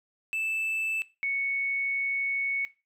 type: tone pair in turn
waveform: triangle / sine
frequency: 2637 / 2217 Hz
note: E7 / C#7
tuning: 0 / 0 cents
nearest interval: minor third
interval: 300 cents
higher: first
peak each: -26 dBFS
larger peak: neither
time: 0.33-1.02 / 1.23-2.65 s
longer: second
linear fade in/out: 0 ms
effects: noise-tail reverb RT60 0.3 s tail -19 dB re dry